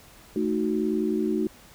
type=chord; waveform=sine; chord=D# diminished; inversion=second; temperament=equal; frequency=220 / 311.1 / 370 Hz; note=A3 / D#4 / F#4; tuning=0 / 0 / 0 cents; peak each=-27 dBFS; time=0.36-1.47 s; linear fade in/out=2 ms; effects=pink hiss -51 dBFS RMS until 1.74 s